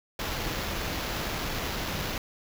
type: noise with sample-and-hold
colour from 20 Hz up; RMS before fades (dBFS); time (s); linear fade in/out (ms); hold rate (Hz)
pink; -32; 0.19-2.18; 2; 8820
effects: none